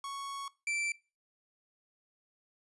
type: tone pair in turn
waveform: 45% pulse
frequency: 1108.7 / 2338 Hz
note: C#6 / D7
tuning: 0 / -8 cents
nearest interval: octave + minor second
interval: 1292 cents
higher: second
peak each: -38 / -31 dBFS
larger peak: second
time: 0.04-0.48 / 0.67-0.92 s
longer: first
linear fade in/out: 2 ms
effects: noise-tail reverb RT60 0.3 s tail -21 dB re dry + resampled to 24000 Hz